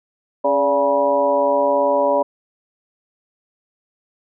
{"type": "harmonic tone with a mistuned harmonic", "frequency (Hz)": 138.59, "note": "C#3", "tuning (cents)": 0, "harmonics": [2, 3, 4, 5, 6, 7], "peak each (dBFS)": [-26, -25, -16, -26, -27, -20], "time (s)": [0.44, 2.23], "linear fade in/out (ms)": 10, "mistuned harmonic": 4, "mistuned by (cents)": 65, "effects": []}